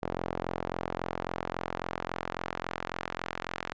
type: tone with band-pass filter sweep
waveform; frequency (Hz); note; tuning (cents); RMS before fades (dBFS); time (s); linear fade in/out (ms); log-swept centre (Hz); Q
sawtooth; 43.65; F1; 0; -36; 0.02-3.73; 10; 620 to 1700; 0.83
effects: resampled to 16000 Hz